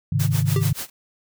sine chord, Ab major, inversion none, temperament equal with one note detuned, 103.83 / 133.64 / 155.56 Hz, Ab2 / C3 / Eb3, 0 / +37 / 0 cents, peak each -22 dBFS, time 0.12-0.73 s, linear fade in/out 5 ms
white noise with tremolo, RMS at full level -29 dBFS, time 0.19-0.9 s, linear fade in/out 10 ms, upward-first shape sine, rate 6.9 Hz, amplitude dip 95%
square tone with exponential decay, 392 Hz, G4, in tune, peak -21 dBFS, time 0.56-0.7 s, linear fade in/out 2 ms, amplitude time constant 29 ms
effects none

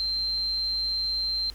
sine tone, 4138 Hz, C8, 20 cents flat, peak -25 dBFS, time 0-1.5 s, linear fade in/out 0 ms, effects added 50 Hz sine -41 dBFS peak until 1.54 s + pink hiss -52 dBFS RMS until 1.54 s

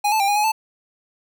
square tone with pitch steps, 826 / 873 / 793 / 821 / 841 / 879 Hz, G#5 / A5 / G5 / G#5 / G#5 / A5, -10 / -14 / +20 / -20 / +22 / -2 cents, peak -17 dBFS, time 0.04-0.52 s, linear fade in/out 10 ms, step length 80 ms, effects none

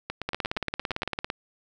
two click trains, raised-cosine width 0.3 ms, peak -15 / -12 dBFS, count 9 / 19, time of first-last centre 0.1-1.032 / 0.29-1.301 s, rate 8.58 / 17.8 Hz, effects none

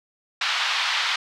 white band-pass noise, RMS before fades -24 dBFS, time 0.41-1.16 s, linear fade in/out 5 ms, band 900 to 4100 Hz, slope 24 dB/octave, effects none

